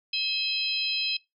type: tone cluster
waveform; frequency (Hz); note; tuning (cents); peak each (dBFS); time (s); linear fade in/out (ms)
sine; 2580 / 3194 / 4069 / 5070; E7 / G7 / C8 / D#8; -38 / +32 / -49 / +32; -31; 0.13-1.17; 5
effects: noise-tail reverb RT60 0.2 s tail -22 dB re dry